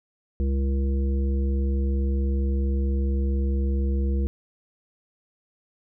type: harmonic tone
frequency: 67.8 Hz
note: C#2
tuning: 38 cents flat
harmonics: 1 / 3 / 5 / 7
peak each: -21 / -31 / -35 / -38 dBFS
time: 0.4-4.27 s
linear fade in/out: 0 ms
effects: none